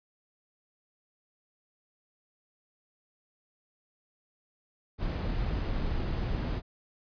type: noise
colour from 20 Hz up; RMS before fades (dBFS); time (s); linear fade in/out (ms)
brown; -31; 4.98-6.62; 50
effects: resampled to 11025 Hz